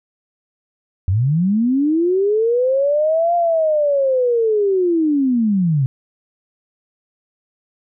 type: linear two-way sweep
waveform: sine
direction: up then down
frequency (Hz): 85.3 to 698.5 to 126.5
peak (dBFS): -13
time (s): 1.08-5.86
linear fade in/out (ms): 0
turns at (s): 3.35
effects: none